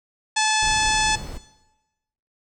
harmonic tone, 866 Hz, A5, 28 cents flat, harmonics 1 / 2 / 3 / 4 / 5 / 6 / 7 / 8 / 9 / 10, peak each -22 / -25 / -27 / -28 / -29 / -30 / -30 / -31 / -32 / -32 dBFS, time 0.36-1.16 s, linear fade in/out 10 ms
brown noise, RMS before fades -32 dBFS, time 0.62-1.38 s, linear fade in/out 10 ms
effects noise-tail reverb RT60 1.0 s tail -17 dB re dry

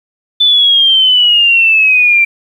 sine exponential sweep, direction down, 3525 to 2349 Hz, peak -5 dBFS, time 0.4-2.25 s, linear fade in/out 10 ms, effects 7-bit

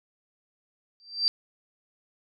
sine tone with exponential growth, 4693 Hz, D8, 2 cents flat, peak -17 dBFS, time 1-1.28 s, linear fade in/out 0 ms, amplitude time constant 59 ms, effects none

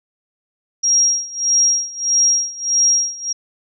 sine tone with tremolo, 5630 Hz, F8, 13 cents sharp, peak -10 dBFS, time 0.83-3.33 s, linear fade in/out 10 ms, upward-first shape sine, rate 1.6 Hz, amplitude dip 90%, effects none

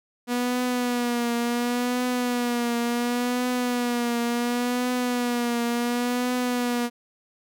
sawtooth tone with vibrato, 242.6 Hz, B3, 31 cents flat, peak -19 dBFS, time 0.27-6.9 s, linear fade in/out 50 ms, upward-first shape triangle, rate 0.7 Hz, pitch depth 51 cents each way, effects none

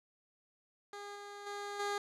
15% pulse tone with level steps, 407.1 Hz, G#4, 35 cents flat, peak -38 / -40 / -34 / -28 dBFS, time 0.93-1.98 s, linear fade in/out 2 ms, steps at 1.15 / 1.46 / 1.79 s, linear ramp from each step 10 ms, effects low-pass 8000 Hz 12 dB/octave

